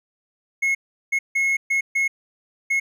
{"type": "tone bursts at uneven times", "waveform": "triangle", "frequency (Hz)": 2172, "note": "C#7", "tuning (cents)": -36, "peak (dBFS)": -16, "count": 6, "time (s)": [[0.62, 0.75], [1.12, 1.19], [1.35, 1.57], [1.7, 1.81], [1.95, 2.08], [2.7, 2.8]], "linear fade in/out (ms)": 10, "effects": []}